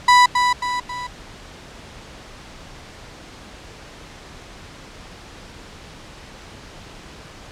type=tone with echo; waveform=35% pulse; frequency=987.8 Hz; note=B5; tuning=in tune; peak=-7 dBFS; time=0.08-0.26 s; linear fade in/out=5 ms; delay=270 ms; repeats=3; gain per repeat=-6 dB; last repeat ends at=1.07 s; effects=pink hiss -40 dBFS RMS until 7.51 s + low-pass 6000 Hz 12 dB/octave